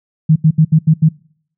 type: tone bursts at uneven times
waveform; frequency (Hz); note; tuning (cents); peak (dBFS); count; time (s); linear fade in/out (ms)
sine; 157.4; D#3; +20; -5; 6; 0.29-0.36 / 0.44-0.51 / 0.58-0.65 / 0.72-0.79 / 0.87-0.94 / 1.02-1.09; 10
effects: noise-tail reverb RT60 0.6 s tail -25 dB re dry